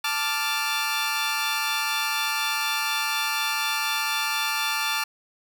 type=chord; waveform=15% pulse; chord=D minor; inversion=second; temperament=equal; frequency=880 / 1174.7 / 1396.9 Hz; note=A5 / D6 / F6; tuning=0 / 0 / 0 cents; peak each=-22 dBFS; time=0.04-5.04 s; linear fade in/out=5 ms; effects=none